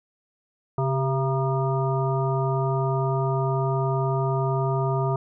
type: harmonic tone with a mistuned harmonic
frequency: 134.9 Hz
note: C#3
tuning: 47 cents flat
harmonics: 1 / 3 / 5 / 7 / 9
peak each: -23 / -28 / -30 / -31 / -33 dBFS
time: 0.78-5.16 s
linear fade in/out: 2 ms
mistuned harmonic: 3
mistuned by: -47 cents
effects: none